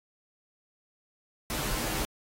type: noise with comb filter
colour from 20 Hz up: pink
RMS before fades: -32 dBFS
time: 1.5-2.05 s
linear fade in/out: 0 ms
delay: 11 ms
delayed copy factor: -0.9
effects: AAC 48 kbps